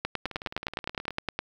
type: two click trains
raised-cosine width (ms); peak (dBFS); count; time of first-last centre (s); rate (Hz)
0.3; -21 / -12; 17 / 14; 0.26-1.107 / 0.05-1.39; 18.9 / 9.7
effects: 9-bit